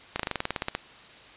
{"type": "slowing click train", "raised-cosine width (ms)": 0.3, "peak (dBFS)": -11, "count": 13, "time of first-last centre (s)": [0.16, 0.75], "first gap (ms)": 35, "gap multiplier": 1.06, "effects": ["white hiss -49 dBFS RMS until 1.36 s", "resampled to 8000 Hz"]}